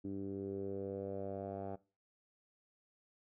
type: tone with low-pass filter sweep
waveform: 10% pulse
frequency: 98 Hz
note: G2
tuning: in tune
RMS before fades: -42 dBFS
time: 0.04-1.76 s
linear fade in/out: 10 ms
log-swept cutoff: 300 to 790 Hz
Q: 3.6
effects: noise-tail reverb RT60 0.3 s tail -18 dB re dry